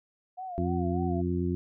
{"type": "tone with vibrato", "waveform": "sine", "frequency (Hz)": 716, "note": "F5", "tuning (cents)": 43, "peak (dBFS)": -35, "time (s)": [0.37, 1.22], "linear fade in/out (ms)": 20, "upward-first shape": "sine", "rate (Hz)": 3.4, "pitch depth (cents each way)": 97}
{"type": "harmonic tone", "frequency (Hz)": 88.3, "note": "F2", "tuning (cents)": 20, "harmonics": [1, 2, 3, 4], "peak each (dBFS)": [-31, -31, -33, -32], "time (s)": [0.58, 1.55], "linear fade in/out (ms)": 0}
{"effects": []}